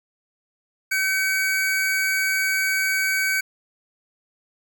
square tone pair together, 1536 / 2258 Hz, G6 / C#7, -36 / +31 cents, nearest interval perfect fifth, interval 667 cents, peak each -23 / -24 dBFS, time 0.91-3.41 s, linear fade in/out 10 ms, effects none

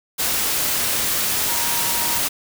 sine tone in noise, 944 Hz, A#5, 22 cents sharp, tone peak -30 dBFS, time 1.47-2.2 s, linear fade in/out 20 ms, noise white, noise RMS -21 dBFS, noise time 0.18-2.29 s, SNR -12 dB, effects none

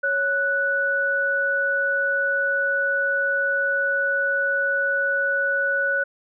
sine tone pair together, 554.4 / 1480 Hz, C#5 / F#6, 0 / 0 cents, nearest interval octave + perfect fourth, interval 1700 cents, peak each -26 / -20 dBFS, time 0.03-6.04 s, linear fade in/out 10 ms, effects none

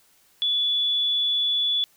sine tone, 3435 Hz, A7, 42 cents flat, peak -20 dBFS, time 0.42-1.84 s, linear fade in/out 0 ms, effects white hiss -60 dBFS RMS until 1.96 s

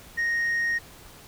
sine tone, 1864.7 Hz, A#6, in tune, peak -20 dBFS, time 0.17-0.79 s, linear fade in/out 20 ms, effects tanh soft clip ceiling -22 dBFS + pink hiss -48 dBFS RMS until 1.27 s

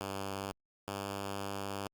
5% pulse tone pair in turn, 98 / 99.25 Hz, G2 / G2, 0 / +22 cents, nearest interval unison, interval 22 cents, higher second, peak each -26 dBFS, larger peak neither, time 0.01-0.52 / 0.88-1.87 s, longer second, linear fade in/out 0 ms, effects Opus 48 kbps

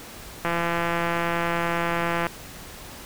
click train, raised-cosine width 0.5 ms, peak -10 dBFS, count 310, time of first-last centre 0.45-2.268 s, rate 170 Hz, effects pink hiss -41 dBFS RMS until 3.05 s

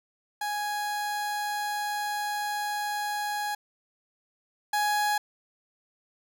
30% pulse tone pair in turn, 830.6 / 833.6 Hz, G#5 / G#5, 0 / +6 cents, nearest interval unison, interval 6 cents, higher second, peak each -26 / -21 dBFS, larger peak second, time 0.41-3.55 / 4.73-5.18 s, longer first, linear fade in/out 5 ms, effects none

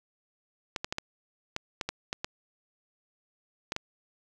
clicks, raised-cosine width 0.2 ms, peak -14 dBFS, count 11, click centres 0.762 / 0.845 / 0.925 / 0.984 / 1.564 / 1.812 / 1.89 / 2.129 / 2.245 / 3.721 / 3.764 s, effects none

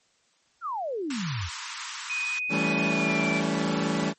sine exponential sweep, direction down, 1449 to 75 Hz, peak -28 dBFS, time 0.61-1.5 s, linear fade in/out 50 ms
pink high-pass noise, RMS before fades -36 dBFS, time 1.1-2.39 s, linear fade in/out 5 ms, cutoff 920 Hz, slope 96 dB/octave
sine tone with pitch glide, 2493 to 2340 Hz, D#7 to D7, +3 to -7 cents, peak -27 dBFS, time 2.09-3.41 s, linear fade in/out 20 ms, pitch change -110 cents, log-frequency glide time 2.87-3.29 s
sawtooth chord, A dominant seventh, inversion second, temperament equal with one note detuned, 164.81 / 196 / 220 / 282.2 Hz, E3 / G3 / A3 / C#4, 0 / 0 / 0 / +31 cents, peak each -26 dBFS, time 2.49-4.14 s, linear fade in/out 50 ms
effects white hiss -66 dBFS RMS until 4.18 s + MP3 32 kbps

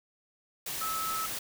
sine tone in noise, 1300 Hz, E6, 24 cents flat, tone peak -32 dBFS, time 0.81-1.26 s, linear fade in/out 5 ms, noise white, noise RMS -36 dBFS, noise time 0.66-1.39 s, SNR +1 dB, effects none

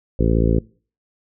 harmonic tone, 56 Hz, A1, 31 cents sharp, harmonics 1 / 2 / 3 / 4 / 5 / 6 / 7 / 8 / 9, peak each -18 / -21 / -23 / -24 / -25 / -26 / -26 / -27 / -28 dBFS, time 0.19-0.59 s, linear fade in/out 5 ms, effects noise-tail reverb RT60 0.4 s tail -23 dB re dry

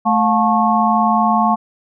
harmonic tone with a mistuned harmonic, 218.6 Hz, A3, 11 cents flat, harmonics 1 / 3 / 4 / 5, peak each -17 / -17 / -17 / -17 dBFS, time 0.05-1.56 s, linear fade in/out 20 ms, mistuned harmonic 3, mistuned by +140 cents, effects none

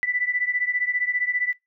sine beating tone pair, 1975.5 / 1990.5 Hz, B6 / B6, 0 / +13 cents, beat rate 15 Hz, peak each -24 / -26 dBFS, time 0.03-1.53 s, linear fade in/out 0 ms, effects noise-tail reverb RT60 0.2 s tail -22 dB re dry

